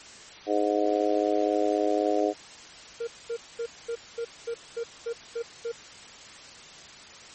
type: harmonic tone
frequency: 103.83 Hz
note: G#2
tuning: in tune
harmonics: 3 / 4 / 5 / 6 / 7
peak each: -28 / -27 / -29 / -29 / -30 dBFS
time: 0.46-2.34 s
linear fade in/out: 50 ms
type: click train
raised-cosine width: 0.2 ms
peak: -31 dBFS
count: 122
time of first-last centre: 0.86-2.2 s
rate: 90.3 Hz
type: tone bursts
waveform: triangle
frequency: 466.2 Hz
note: A#4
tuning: in tune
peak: -26 dBFS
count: 10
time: 3-5.72 s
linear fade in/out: 10 ms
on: 74 ms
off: 220 ms
effects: white hiss -46 dBFS RMS until 7.34 s + MP3 32 kbps